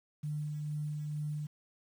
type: tone with tremolo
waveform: sine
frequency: 150 Hz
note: D3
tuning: 37 cents sharp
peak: -33 dBFS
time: 0.23-1.47 s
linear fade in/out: 10 ms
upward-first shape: sine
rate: 2.2 Hz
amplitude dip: 25%
effects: 10-bit